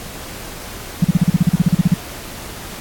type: tone bursts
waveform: sine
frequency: 173.8 Hz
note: F3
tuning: 8 cents flat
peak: -7 dBFS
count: 15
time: 1.02-1.941 s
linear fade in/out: 5 ms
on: 25 ms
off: 39 ms
effects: pink hiss -32 dBFS RMS until 2.8 s + AAC 64 kbps